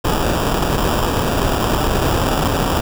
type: noise with sample-and-hold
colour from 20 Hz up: pink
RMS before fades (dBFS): -17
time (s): 0.04-2.81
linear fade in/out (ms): 10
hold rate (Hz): 2100
effects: none